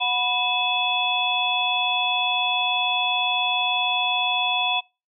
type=tone cluster; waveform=sine; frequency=732 / 987 / 2587 / 3425 Hz; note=F#5 / B5 / E7 / A7; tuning=-19 / -1 / -33 / -47 cents; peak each=-26 / -28 / -25 / -24 dBFS; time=0-4.81 s; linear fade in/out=20 ms; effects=noise-tail reverb RT60 0.3 s tail -26 dB re dry

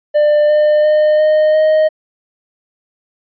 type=tone with pitch steps; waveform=triangle; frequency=596 / 602.6 / 609.2 / 615.9 / 622.7 Hz; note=D5 / D5 / D#5 / D#5 / D#5; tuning=+25 / +44 / -37 / -18 / +1 cents; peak=-6 dBFS; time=0.14-1.89 s; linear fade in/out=20 ms; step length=350 ms; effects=resampled to 11025 Hz

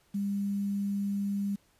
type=tone with quantisation; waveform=sine; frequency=200.4 Hz; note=G3; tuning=38 cents sharp; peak=-28 dBFS; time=0.14-1.56 s; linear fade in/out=10 ms; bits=9; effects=pink hiss -67 dBFS RMS until 1.79 s + resampled to 32000 Hz

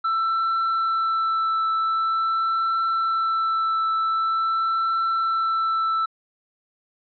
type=tone with vibrato; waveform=triangle; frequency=1330 Hz; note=E6; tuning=15 cents sharp; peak=-18 dBFS; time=0.04-6.06 s; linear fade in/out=10 ms; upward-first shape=triangle; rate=0.45 Hz; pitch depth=13 cents each way; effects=resampled to 11025 Hz

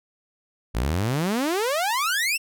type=exponential sweep; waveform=sawtooth; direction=up; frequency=51.91 to 2794 Hz; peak=-18 dBFS; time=0.74-2.38 s; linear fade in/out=20 ms; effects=none

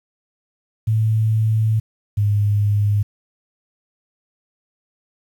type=tone pair in turn; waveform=sine; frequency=110 / 103.22 Hz; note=A2 / G#2; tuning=0 / -10 cents; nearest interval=minor second; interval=110 cents; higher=first; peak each=-14 dBFS; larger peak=neither; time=0.87-1.8 / 2.17-3.03 s; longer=first; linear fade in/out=10 ms; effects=8-bit

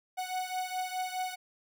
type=beating tone pair; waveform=45% pulse; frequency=738 / 742.8 Hz; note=F#5 / F#5; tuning=-5 / +7 cents; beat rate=4.8 Hz; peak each=-35 / -37 dBFS; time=0.17-1.36 s; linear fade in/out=20 ms; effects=none

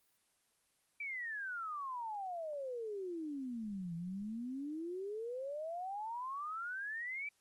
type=exponential two-way sweep; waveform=sine; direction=down then up; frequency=2347 to 164.81 to 2347 Hz; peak=-39 dBFS; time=1-7.29 s; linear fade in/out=5 ms; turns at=3.95 s; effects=white hiss -75 dBFS RMS until 7.4 s + Opus 24 kbps

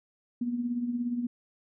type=tone with tremolo; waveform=sine; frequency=241.2 Hz; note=B3; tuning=41 cents flat; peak=-25 dBFS; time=0.41-1.27 s; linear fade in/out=5 ms; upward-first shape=triangle; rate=17 Hz; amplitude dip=65%; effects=none

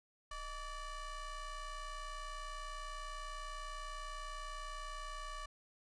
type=ring-modulated tone; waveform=40% pulse; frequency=590 Hz; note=D5; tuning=8 cents sharp; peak=-39 dBFS; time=0.31-5.46 s; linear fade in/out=5 ms; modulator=560 Hz; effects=resampled to 22050 Hz

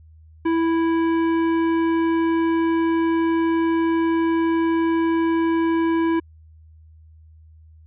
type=tone with hard clipping; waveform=triangle; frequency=329.6 Hz; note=E4; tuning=in tune; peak=-19 dBFS; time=0.45-6.2 s; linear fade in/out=10 ms; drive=16 dB; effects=added 79 Hz sine -45 dBFS peak until 7.86 s + resampled to 8000 Hz

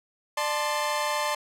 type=tone cluster; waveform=sawtooth; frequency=596 / 878 / 1047 Hz; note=D5 / A5 / C6; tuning=+25 / -4 / +1 cents; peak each=-26 dBFS; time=0.37-1.35 s; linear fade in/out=5 ms; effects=low-pass 12000 Hz 12 dB/octave

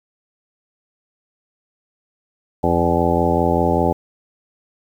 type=harmonic tone with a mistuned harmonic; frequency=85.1 Hz; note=F2; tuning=44 cents flat; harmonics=1 / 2 / 3 / 4 / 5 / 6 / 7 / 9 / 10; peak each=-23 / -23 / -23 / -23 / -23 / -23 / -23 / -23 / -23 dBFS; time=2.63-3.93 s; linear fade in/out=10 ms; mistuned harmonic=1; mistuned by=-48 cents; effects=8-bit

